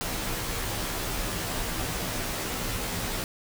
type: noise with comb filter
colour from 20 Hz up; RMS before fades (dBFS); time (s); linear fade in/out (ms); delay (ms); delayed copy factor
pink; -31; 0.01-3.24; 0; 14; -0.75
effects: none